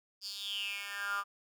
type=tone with high-pass filter sweep; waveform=10% pulse; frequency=201.1 Hz; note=G3; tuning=44 cents sharp; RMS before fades=-38 dBFS; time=0.21-1.24 s; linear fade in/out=50 ms; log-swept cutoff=4900 to 1200 Hz; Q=8.9; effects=none